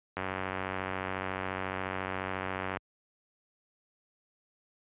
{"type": "click train", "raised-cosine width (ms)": 0.5, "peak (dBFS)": -18, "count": 246, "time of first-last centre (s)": [0.17, 2.771], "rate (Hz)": 94.2, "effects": ["high-pass 60 Hz 12 dB/octave", "resampled to 8000 Hz"]}